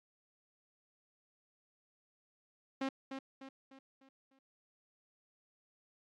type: tone with echo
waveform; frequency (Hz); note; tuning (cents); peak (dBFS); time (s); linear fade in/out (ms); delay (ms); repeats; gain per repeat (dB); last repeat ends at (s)
sawtooth; 268.4; C4; +44; -30; 2.81-2.89; 5; 300; 5; -7; 4.39
effects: low-pass 4000 Hz 12 dB/octave + AAC 64 kbps